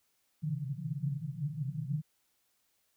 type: band-pass noise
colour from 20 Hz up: white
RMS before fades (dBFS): -36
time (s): 0.42-2.02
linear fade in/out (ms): 20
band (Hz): 130 to 160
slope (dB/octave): 96
effects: white hiss -75 dBFS RMS until 2.96 s